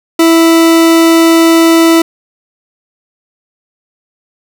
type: tone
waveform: 40% pulse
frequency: 329.6 Hz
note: E4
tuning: in tune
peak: -3 dBFS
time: 0.19-2.02 s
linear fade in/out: 5 ms
effects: none